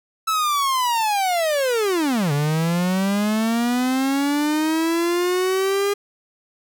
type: linear two-way sweep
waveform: 45% pulse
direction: down then up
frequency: 1318.5 to 141.3 to 407.2 Hz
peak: -18 dBFS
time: 0.27-5.94 s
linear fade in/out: 10 ms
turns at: 2.32 s
effects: none